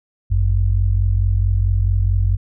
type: tone pair together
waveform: sine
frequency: 50.17 / 94.7 Hz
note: G1 / F#2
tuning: +41 / +41 cents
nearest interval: major seventh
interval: 1100 cents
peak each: -16 dBFS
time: 0.3-2.37 s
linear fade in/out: 20 ms
effects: none